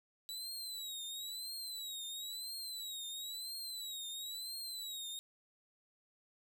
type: tone with vibrato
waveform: sawtooth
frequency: 3924 Hz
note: B7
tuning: 12 cents flat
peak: -39 dBFS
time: 0.29-5.19 s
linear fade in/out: 0 ms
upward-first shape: triangle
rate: 0.99 Hz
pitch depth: 140 cents each way
effects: none